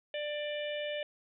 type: harmonic tone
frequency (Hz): 592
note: D5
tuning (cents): +14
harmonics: 1 / 3 / 4 / 5 / 6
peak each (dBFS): -35 / -44 / -44 / -43 / -48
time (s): 0.14-1.03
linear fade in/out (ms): 2
effects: none